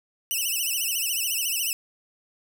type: tone with vibrato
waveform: 5% pulse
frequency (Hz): 2794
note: F7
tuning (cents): 0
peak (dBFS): -16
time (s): 0.31-1.73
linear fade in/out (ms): 0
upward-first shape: sine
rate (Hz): 14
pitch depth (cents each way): 140
effects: none